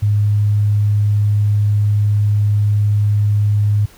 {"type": "tone", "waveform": "sine", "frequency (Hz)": 103.83, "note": "G#2", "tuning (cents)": 0, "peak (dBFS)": -11, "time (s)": [0.02, 3.86], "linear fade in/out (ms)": 10, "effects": ["pink hiss -45 dBFS RMS until 3.97 s"]}